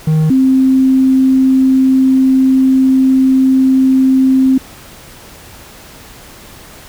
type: tone pair in turn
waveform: triangle / sine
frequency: 156.4 / 263 Hz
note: D#3 / C4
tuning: +9 / +9 cents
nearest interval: major sixth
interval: 900 cents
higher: second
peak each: -6 dBFS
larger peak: neither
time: 0.07-0.3 / 0.3-4.58 s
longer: second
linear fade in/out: 5 ms
effects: pink hiss -36 dBFS RMS until 6.88 s